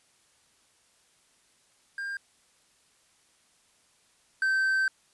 triangle tone pair in turn, 1600 / 1550.9 Hz, G6 / G6, +35 / -19 cents, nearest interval minor second, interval 54 cents, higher first, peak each -30 / -21 dBFS, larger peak second, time 1.98-2.17 / 4.42-4.88 s, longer second, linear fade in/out 2 ms, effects white hiss -65 dBFS RMS until 5.13 s + resampled to 24000 Hz

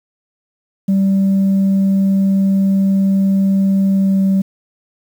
sine tone with pitch glide, 194.3 to 192.96 Hz, G3 to G3, -15 to -27 cents, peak -8 dBFS, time 0.88-4.42 s, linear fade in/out 10 ms, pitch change -12 cents, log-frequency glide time 3.9-4.22 s, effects tanh soft clip ceiling -9 dBFS + 7-bit

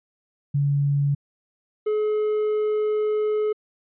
sine / triangle tone pair in turn, 142.1 / 425.8 Hz, C#3 / G#4, +43 / +43 cents, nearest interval octave + perfect fifth, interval 1900 cents, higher second, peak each -18 dBFS, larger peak neither, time 0.54-1.15 / 1.86-3.53 s, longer second, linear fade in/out 10 ms, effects resampled to 8000 Hz

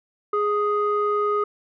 square tone with low-pass filter, 415.3 Hz, G#4, in tune, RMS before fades -22 dBFS, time 0.33-1.44 s, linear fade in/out 5 ms, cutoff 1100 Hz, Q 9.9, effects none

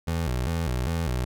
25% pulse tone with vibrato, 71.8 Hz, D2, 39 cents flat, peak -21 dBFS, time 0.07-1.25 s, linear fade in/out 10 ms, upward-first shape square, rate 2.5 Hz, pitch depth 250 cents each way, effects none

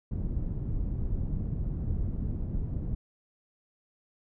pink low-pass noise, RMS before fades -31 dBFS, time 0.11-2.95 s, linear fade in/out 5 ms, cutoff 170 Hz, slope 12 dB/octave, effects none

